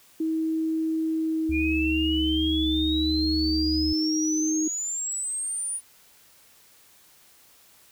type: tone with pitch glide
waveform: sine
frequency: 320 to 312.5 Hz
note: D#4 to D#4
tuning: +49 to +8 cents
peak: -23 dBFS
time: 0.2-4.68 s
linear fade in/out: 5 ms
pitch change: -41 cents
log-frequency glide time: 1.15-3.21 s
type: tone with vibrato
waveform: sine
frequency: 71.9 Hz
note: D2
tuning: 36 cents flat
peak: -28 dBFS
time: 1.49-3.93 s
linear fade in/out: 5 ms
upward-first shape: sine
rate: 2.3 Hz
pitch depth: 24 cents each way
type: exponential sweep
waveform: sine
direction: up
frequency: 2390 to 9700 Hz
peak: -27 dBFS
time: 1.51-5.81 s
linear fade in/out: 50 ms
effects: white hiss -56 dBFS RMS until 7.91 s